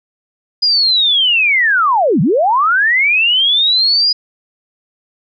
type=linear two-way sweep; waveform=sine; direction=down then up; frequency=4962 to 134.2 to 4962 Hz; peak=-9 dBFS; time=0.62-4.13 s; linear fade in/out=10 ms; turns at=2.21 s; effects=none